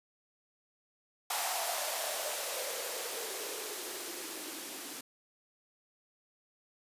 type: noise with band-pass filter sweep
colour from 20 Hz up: violet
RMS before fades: -38 dBFS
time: 1.3-5.01 s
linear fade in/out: 5 ms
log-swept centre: 770 to 270 Hz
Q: 5.3
effects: resampled to 32000 Hz

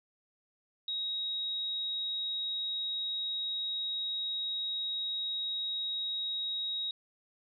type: tone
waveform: sine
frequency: 3794 Hz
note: A#7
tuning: 30 cents sharp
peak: -32 dBFS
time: 0.88-6.91 s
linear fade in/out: 2 ms
effects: none

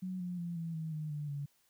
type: tone with pitch steps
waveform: sine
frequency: 185 / 178.29 / 171.82 / 165.58 / 159.57 / 153.78 / 148.2 / 142.82 Hz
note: F#3 / F3 / F3 / E3 / D#3 / D#3 / D3 / D3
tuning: 0 / +36 / -28 / +8 / +44 / -20 / +16 / -48 cents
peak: -36 dBFS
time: 0.02-1.46 s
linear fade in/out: 10 ms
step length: 180 ms
effects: white hiss -72 dBFS RMS until 1.69 s

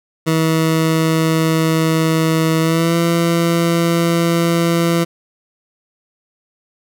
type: tone with pitch glide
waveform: 20% pulse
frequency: 160.9 to 168.61 Hz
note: E3 to E3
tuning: -42 to +39 cents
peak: -8 dBFS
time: 0.26-5.05 s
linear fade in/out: 20 ms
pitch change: +81 cents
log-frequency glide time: 2.6-2.97 s
effects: none

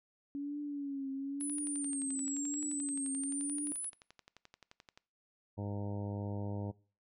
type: tone with vibrato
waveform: sine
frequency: 281 Hz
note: C#4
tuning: 24 cents sharp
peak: -36 dBFS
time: 0.35-3.72 s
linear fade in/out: 0 ms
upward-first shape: triangle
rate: 0.99 Hz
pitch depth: 78 cents each way
type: exponential two-way sweep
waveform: sine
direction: down then up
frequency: 10200 to 7440 to 10200 Hz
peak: -37 dBFS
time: 1.4-3.9 s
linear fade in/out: 10 ms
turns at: 2.42 s
type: click train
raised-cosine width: 0.2 ms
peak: -36 dBFS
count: 42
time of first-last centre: 1.41-4.975 s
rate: 11.5 Hz
type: harmonic tone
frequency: 101.7 Hz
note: G#2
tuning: 36 cents flat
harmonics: 1 / 2 / 3 / 4 / 5 / 6 / 7 / 8 / 9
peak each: -38 / -43 / -46 / -50 / -49 / -51 / -55 / -56 / -54 dBFS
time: 5.57-6.72 s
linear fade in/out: 20 ms
effects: noise-tail reverb RT60 0.4 s tail -22 dB re dry

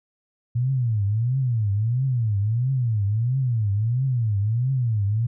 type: tone with vibrato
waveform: sine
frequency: 115.6 Hz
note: A#2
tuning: 14 cents flat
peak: -19 dBFS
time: 0.55-5.27 s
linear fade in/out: 10 ms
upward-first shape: triangle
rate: 1.5 Hz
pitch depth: 290 cents each way
effects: none

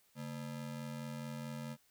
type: ring-modulated tone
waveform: square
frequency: 185 Hz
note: F#3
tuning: in tune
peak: -39 dBFS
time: 0.15-1.77 s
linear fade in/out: 50 ms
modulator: 42.3 Hz
effects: white hiss -71 dBFS RMS until 1.9 s

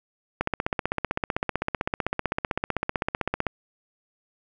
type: click train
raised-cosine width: 0.5 ms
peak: -9 dBFS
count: 49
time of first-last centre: 0.41-3.467 s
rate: 15.7 Hz
effects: none

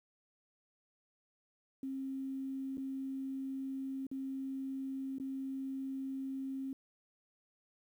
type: tone with dropouts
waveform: sine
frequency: 267.9 Hz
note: C4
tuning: 41 cents sharp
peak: -37 dBFS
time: 1.83-6.73 s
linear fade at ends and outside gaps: 2 ms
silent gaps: 2.772-2.779 / 4.068-4.114 / 5.184-5.199 s
effects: 11-bit

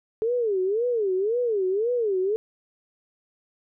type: tone with vibrato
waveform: sine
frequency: 427 Hz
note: G#4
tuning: 48 cents sharp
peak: -21 dBFS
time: 0.22-2.36 s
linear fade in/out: 0 ms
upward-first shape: sine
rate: 1.9 Hz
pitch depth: 250 cents each way
effects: none

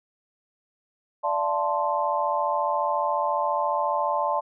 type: chord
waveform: sine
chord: D minor seventh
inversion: none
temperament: equal with one note detuned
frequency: 587.3 / 681.7 / 880 / 1046.5 Hz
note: D5 / F5 / A5 / C6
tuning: 0 / -42 / 0 / 0 cents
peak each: -28 / -30 / -26 / -27 dBFS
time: 1.23-4.41 s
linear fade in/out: 20 ms
effects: none

